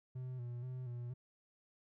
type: tone with vibrato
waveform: triangle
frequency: 124.2 Hz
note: B2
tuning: 10 cents sharp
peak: -39 dBFS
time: 0.15-1.14 s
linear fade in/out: 10 ms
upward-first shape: square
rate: 2.1 Hz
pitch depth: 48 cents each way
effects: none